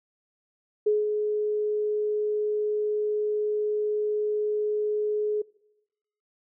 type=tone with ADSR envelope; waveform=sine; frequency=422 Hz; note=G#4; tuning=28 cents sharp; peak=-18 dBFS; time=0.86-5.42 s; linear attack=9 ms; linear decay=180 ms; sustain=-5 dB; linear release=7 ms; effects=noise-tail reverb RT60 0.9 s tail -23 dB re dry